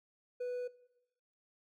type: tone with hard clipping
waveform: triangle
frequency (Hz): 493.9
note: B4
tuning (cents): 0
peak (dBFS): -36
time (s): 0.4-0.68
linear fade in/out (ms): 10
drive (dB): 5
effects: noise-tail reverb RT60 1.0 s tail -20 dB re dry